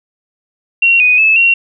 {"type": "tone with pitch steps", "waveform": "sine", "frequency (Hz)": [2741, 2488, 2608, 2741], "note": ["F7", "D#7", "E7", "F7"], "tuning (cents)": [-33, -1, -19, -33], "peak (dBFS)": -6, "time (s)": [0.82, 1.54], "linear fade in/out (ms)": 5, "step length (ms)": 180, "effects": []}